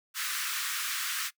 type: high-pass noise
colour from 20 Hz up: pink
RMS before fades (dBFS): -33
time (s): 0.14-1.31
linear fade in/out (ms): 50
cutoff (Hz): 1200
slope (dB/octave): 48
effects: noise-tail reverb RT60 0.1 s tail -21 dB re dry